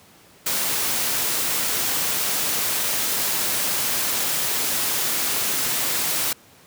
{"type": "noise", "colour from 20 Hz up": "white", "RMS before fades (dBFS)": -23, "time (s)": [0.46, 6.33], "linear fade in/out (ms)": 5, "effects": ["pink hiss -51 dBFS RMS until 6.66 s", "high-pass 100 Hz 12 dB/octave"]}